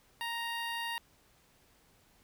15% pulse tone with notch filter, 932.3 Hz, A#5, in tune, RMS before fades -37 dBFS, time 0.21-0.98 s, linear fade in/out 0 ms, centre 7600 Hz, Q 1.3, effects pink hiss -66 dBFS RMS until 2.23 s

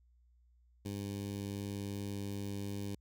15% pulse tone with notch filter, 100.3 Hz, G2, 40 cents sharp, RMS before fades -40 dBFS, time 0.85-2.95 s, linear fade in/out 5 ms, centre 1300 Hz, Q 0.53, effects added 60 Hz sine -64 dBFS peak until 3 s

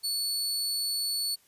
sawtooth tone, 4435 Hz, C#8, in tune, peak -25 dBFS, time 0.03-1.36 s, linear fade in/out 20 ms, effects white hiss -63 dBFS RMS until 1.47 s + resampled to 32000 Hz

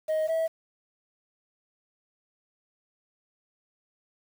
sine tone pair in turn, 627 / 649.7 Hz, D#5 / E5, +13 / -25 cents, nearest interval minor second, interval 62 cents, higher second, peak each -21 dBFS, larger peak neither, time 0.08-0.28 / 0.28-0.48 s, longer neither, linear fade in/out 20 ms, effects tanh soft clip ceiling -23 dBFS + 8-bit

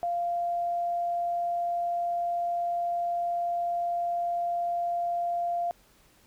sine tone, 694 Hz, F5, 11 cents flat, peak -26 dBFS, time 0.03-5.71 s, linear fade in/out 0 ms, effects pink hiss -61 dBFS RMS until 6.26 s

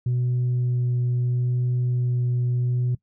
sine tone with vibrato, 123.47 Hz, B2, in tune, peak -18 dBFS, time 0.06-2.95 s, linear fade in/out 5 ms, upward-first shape sine, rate 0.76 Hz, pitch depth 8 cents each way, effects noise-tail reverb RT60 0.1 s tail -21 dB re dry + tanh soft clip ceiling -18 dBFS

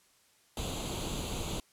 pink noise with comb filter, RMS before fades -36 dBFS, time 0.57-1.6 s, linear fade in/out 2 ms, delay 0.28 ms, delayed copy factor +0.75, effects white hiss -66 dBFS RMS until 1.72 s + low-pass 11000 Hz 12 dB/octave

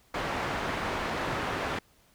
white low-pass noise, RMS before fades -32 dBFS, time 0.14-1.79 s, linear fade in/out 5 ms, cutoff 1500 Hz, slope 12 dB/octave, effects pink hiss -63 dBFS RMS until 2.14 s

